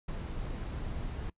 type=noise; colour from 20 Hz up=brown; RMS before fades=-37 dBFS; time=0.08-1.3 s; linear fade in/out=5 ms; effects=noise-tail reverb RT60 0.1 s tail -22 dB re dry + resampled to 8000 Hz